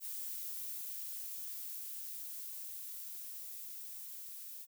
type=noise with level ramp; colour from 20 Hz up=violet; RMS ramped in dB=-42 to -48 dBFS; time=0-4.67 s; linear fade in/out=50 ms; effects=none